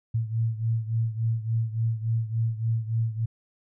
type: beating tone pair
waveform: sine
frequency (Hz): 112.4 / 115.9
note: A2 / A#2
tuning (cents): +37 / -10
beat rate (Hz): 3.5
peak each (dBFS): -25 / -29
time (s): 0.14-3.26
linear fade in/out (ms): 10
effects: none